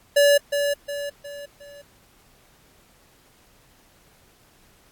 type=tone with echo; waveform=square; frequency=573 Hz; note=D5; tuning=43 cents flat; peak=-14 dBFS; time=0.16-0.38 s; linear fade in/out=10 ms; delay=360 ms; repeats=4; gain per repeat=-7 dB; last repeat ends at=1.82 s; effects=pink hiss -57 dBFS RMS until 4.91 s + AAC 64 kbps